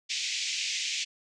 pink band-pass noise, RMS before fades -32 dBFS, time 0.09-1.05 s, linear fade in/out 20 ms, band 2200 to 7100 Hz, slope 48 dB/octave, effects none

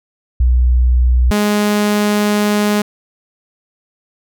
sine / sawtooth tone pair in turn, 61.7 / 208 Hz, B1 / G#3, -1 / +3 cents, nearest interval octave + major sixth, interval 2104 cents, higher second, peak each -8 dBFS, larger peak neither, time 0.4-1.31 / 1.31-2.82 s, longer second, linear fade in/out 5 ms, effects none

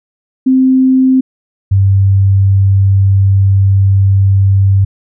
sine tone pair in turn, 260.7 / 97.65 Hz, C4 / G2, -6 / -6 cents, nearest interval octave + perfect fourth, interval 1700 cents, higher first, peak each -5 dBFS, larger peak neither, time 0.46-1.21 / 1.71-4.85 s, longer second, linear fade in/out 10 ms, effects none

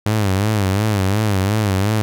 sawtooth tone with vibrato, 101.6 Hz, G#2, 38 cents flat, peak -11 dBFS, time 0.06-2.02 s, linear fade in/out 0 ms, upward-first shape sine, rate 2.8 Hz, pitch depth 130 cents each way, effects none

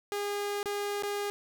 sawtooth tone with dropouts, 408 Hz, G#4, 31 cents flat, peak -27 dBFS, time 0.12-1.3 s, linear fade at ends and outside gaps 0 ms, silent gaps 0.629-0.658 / 1.024-1.034 s, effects none

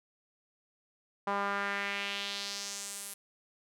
sawtooth tone with band-pass filter sweep, 200.3 Hz, G3, 38 cents sharp, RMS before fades -36 dBFS, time 1.27-3.14 s, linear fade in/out 5 ms, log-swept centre 970 to 11000 Hz, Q 2.1, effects none

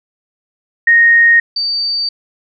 sine tone pair in turn, 1861 / 4612 Hz, A#6 / D8, -3 / -32 cents, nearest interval octave + major third, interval 1571 cents, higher second, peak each -5 / -14 dBFS, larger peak first, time 0.87-1.4 / 1.56-2.09 s, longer neither, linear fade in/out 5 ms, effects none

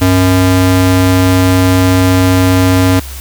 square ring-modulated tone, 185 Hz, F#3, in tune, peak -4 dBFS, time 0.01-3 s, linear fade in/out 10 ms, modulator 87.4 Hz, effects added 67 Hz sine -24 dBFS peak until 3.2 s + white hiss -30 dBFS RMS until 3.2 s

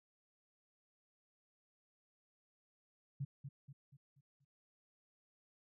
sine tone with echo, 138.59 Hz, C#3, in tune, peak -37 dBFS, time 3.2-3.25 s, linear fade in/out 10 ms, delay 240 ms, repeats 5, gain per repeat -7 dB, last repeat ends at 4.45 s, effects none

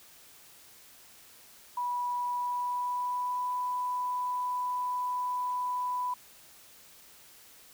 sine tone with pitch glide, 979 to 993.2 Hz, B5 to B5, -15 to +9 cents, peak -29 dBFS, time 1.77-6.14 s, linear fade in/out 5 ms, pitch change +24 cents, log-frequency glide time 2.34-3.48 s, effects white hiss -55 dBFS RMS until 7.73 s

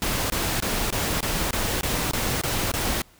pink noise bursts, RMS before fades -25 dBFS, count 10, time 0.02-3.018 s, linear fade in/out 0 ms, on 280 ms, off 22 ms, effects pink hiss -55 dBFS RMS until 3.19 s

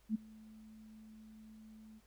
sine tone with ADSR envelope, 218 Hz, A3, 16 cents flat, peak -29 dBFS, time 0.09-2.01 s, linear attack 57 ms, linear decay 15 ms, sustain -24 dB, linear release 41 ms, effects added 50 Hz sine -68 dBFS peak until 2.06 s + pink hiss -71 dBFS RMS until 2.06 s

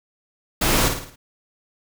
pink noise with echo, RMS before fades -19 dBFS, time 0.61-0.89 s, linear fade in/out 10 ms, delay 54 ms, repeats 5, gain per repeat -6 dB, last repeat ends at 1.16 s, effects none

